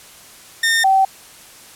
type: tone pair in turn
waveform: sawtooth / sine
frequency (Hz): 1822 / 770.5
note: A#6 / G5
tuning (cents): -40 / -30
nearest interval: octave + minor third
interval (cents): 1490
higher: first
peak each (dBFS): -10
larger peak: neither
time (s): 0.63-0.84 / 0.84-1.05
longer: neither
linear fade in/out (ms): 5
effects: white hiss -42 dBFS RMS until 1.75 s + low-pass 12000 Hz 12 dB/octave